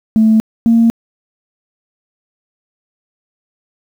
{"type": "tone pair in turn", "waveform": "sine", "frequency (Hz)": [220, 229.9], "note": ["A3", "A#3"], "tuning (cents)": [0, -24], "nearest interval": "minor second", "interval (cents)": 76, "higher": "second", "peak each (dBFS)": -5, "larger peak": "neither", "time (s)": [[0.16, 0.4], [0.66, 0.9]], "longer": "neither", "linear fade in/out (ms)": 0, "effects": ["tanh soft clip ceiling -2 dBFS", "7-bit"]}